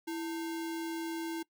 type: tone with sample-and-hold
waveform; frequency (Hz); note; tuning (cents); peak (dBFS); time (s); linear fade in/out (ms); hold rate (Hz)
sine; 329.6; E4; 0; -34; 0.07-1.43; 10; 1225
effects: noise-tail reverb RT60 0.1 s tail -21 dB re dry